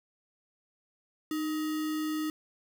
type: tone with sample-and-hold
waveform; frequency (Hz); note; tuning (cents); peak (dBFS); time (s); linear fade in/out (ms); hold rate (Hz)
sine; 308.8; D#4; -13; -29; 1.31-2.3; 2; 1575
effects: none